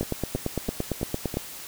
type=two click trains; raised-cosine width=2 ms; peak=-18 / -12 dBFS; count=5 / 13; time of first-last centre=0.03-1.341 / 0.01-1.371 s; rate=3.05 / 8.82 Hz; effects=white hiss -40 dBFS RMS until 1.67 s